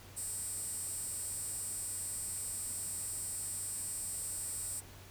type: tone with high-pass filter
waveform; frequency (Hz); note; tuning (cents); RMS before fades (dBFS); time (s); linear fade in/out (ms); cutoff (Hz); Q
15% pulse; 482.6; B4; -40; -40; 0.16-4.81; 20; 8700; 5.6
effects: added 95 Hz sine -55 dBFS peak until 5.1 s + pink hiss -55 dBFS RMS until 5.1 s